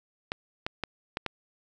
clicks, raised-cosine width 0.3 ms, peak -14 dBFS, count 5, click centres 0.319 / 0.665 / 0.837 / 1.171 / 1.263 s, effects none

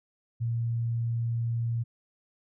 sine tone, 116.54 Hz, A#2, in tune, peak -26 dBFS, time 0.4-1.84 s, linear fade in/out 20 ms, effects none

